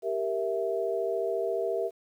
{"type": "chord", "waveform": "sine", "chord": "E diminished", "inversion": "first", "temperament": "equal", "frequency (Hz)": [392, 466.2, 659.3], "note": ["G4", "Bb4", "E5"], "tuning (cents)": [0, 0, 0], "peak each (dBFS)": -31, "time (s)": [0.02, 1.91], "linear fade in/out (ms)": 50, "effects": ["10-bit"]}